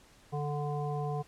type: harmonic tone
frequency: 146.83 Hz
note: D3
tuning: in tune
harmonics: 1 / 3 / 5 / 7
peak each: -33 / -38 / -38 / -44 dBFS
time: 0.32-1.23 s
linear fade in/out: 20 ms
effects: pink hiss -60 dBFS RMS until 1.27 s + low-pass 10000 Hz 12 dB/octave